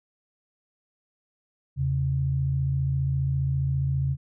sine tone pair together, 80.4 / 135.22 Hz, E2 / C#3, -43 / -43 cents, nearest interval major sixth, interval 900 cents, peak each -29 / -23 dBFS, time 1.76-4.17 s, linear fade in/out 50 ms, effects none

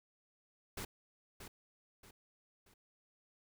pink noise with echo, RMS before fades -43 dBFS, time 0.77-0.85 s, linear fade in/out 5 ms, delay 630 ms, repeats 3, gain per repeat -8 dB, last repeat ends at 2.74 s, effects none

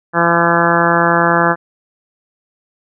harmonic tone, 169.9 Hz, F3, 47 cents flat, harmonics 1 / 2 / 3 / 4 / 5 / 6 / 7 / 8 / 9 / 10, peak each -19 / -19 / -19 / -19 / -19 / -19 / -19 / -19 / -19 / -19 dBFS, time 0.13-1.56 s, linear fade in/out 50 ms, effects none

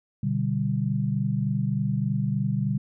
sine chord, G major, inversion first, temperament equal, 123.47 / 146.83 / 196 Hz, B2 / D3 / G3, 0 / 0 / 0 cents, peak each -27 dBFS, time 0.23-2.78 s, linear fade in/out 5 ms, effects none

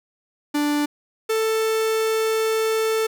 45% pulse tone pair in turn, 293.7 / 442.3 Hz, D4 / A4, 0 / +9 cents, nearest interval perfect fifth, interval 709 cents, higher second, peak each -19 dBFS, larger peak neither, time 0.54-0.86 / 1.29-3.07 s, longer second, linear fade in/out 10 ms, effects none

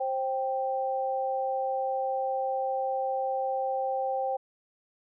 sine tone pair together, 529.1 / 784 Hz, C5 / G5, +19 / 0 cents, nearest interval perfect fifth, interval 681 cents, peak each -30 / -29 dBFS, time 0-4.37 s, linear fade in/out 10 ms, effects none

